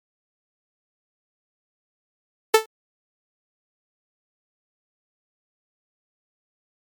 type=tone with exponential decay; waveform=sawtooth; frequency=440 Hz; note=A4; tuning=in tune; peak=-4 dBFS; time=2.54-2.66 s; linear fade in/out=5 ms; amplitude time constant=26 ms; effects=MP3 96 kbps